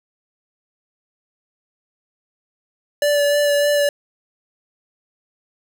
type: tone with vibrato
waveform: square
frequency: 580 Hz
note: D5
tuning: 22 cents flat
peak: -15 dBFS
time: 3.02-3.89 s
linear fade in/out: 2 ms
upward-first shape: sine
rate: 3.3 Hz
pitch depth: 15 cents each way
effects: none